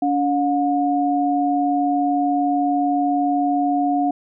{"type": "tone pair together", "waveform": "sine", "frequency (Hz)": [285.2, 718.7], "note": ["C#4", "F5"], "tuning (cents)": [49, 49], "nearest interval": "octave + major third", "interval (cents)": 1600, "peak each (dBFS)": -19, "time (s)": [0.02, 4.11], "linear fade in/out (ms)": 5, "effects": []}